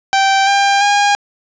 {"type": "tone with pitch steps", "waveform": "sawtooth", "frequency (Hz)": [780, 796.8, 814.1], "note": ["G5", "G5", "G#5"], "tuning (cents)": [-9, 28, -35], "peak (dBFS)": -6, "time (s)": [0.13, 1.15], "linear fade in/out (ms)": 0, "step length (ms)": 340, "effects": ["resampled to 16000 Hz", "8-bit"]}